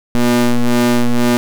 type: ring-modulated tone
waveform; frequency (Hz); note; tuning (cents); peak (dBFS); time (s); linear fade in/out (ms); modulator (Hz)
40% pulse; 121; B2; -35; -6; 0.15-1.37; 0; 120
effects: none